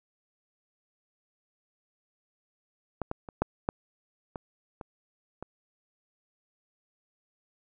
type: clicks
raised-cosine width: 1 ms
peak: -17 / -18 / -27 / -10 / -12 / -22 / -25 / -24 dBFS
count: 8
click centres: 3.017 / 3.114 / 3.288 / 3.42 / 3.689 / 4.358 / 4.812 / 5.426 s
effects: none